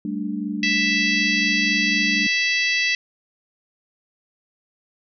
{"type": "chord", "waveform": "sine", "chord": "G suspended second", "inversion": "none", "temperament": "equal", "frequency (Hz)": [196, 220, 293.7], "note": ["G3", "A3", "D4"], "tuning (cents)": [0, 0, 0], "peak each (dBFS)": -28, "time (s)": [0.05, 2.27], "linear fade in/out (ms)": 2}
{"type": "harmonic tone", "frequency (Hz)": 659.3, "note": "E5", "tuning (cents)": 0, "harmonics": [3, 4, 5, 6, 7, 8, 9], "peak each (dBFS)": [-22, -22, -29, -31, -28, -34, -34], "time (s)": [0.63, 2.95], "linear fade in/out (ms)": 2}
{"effects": []}